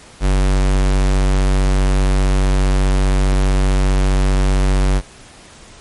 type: tone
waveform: square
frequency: 47.61 Hz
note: G1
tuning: 50 cents flat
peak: -12 dBFS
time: 0.2-5.02 s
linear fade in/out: 50 ms
effects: pink hiss -41 dBFS RMS until 5.8 s + MP3 48 kbps